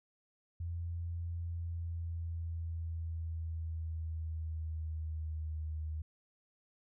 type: tone with pitch glide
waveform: sine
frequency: 85 to 77.95 Hz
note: F2 to D#2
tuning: -46 to +4 cents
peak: -36 dBFS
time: 0.6-6.02 s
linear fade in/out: 5 ms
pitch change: -150 cents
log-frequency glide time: 1.41-5.66 s
effects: none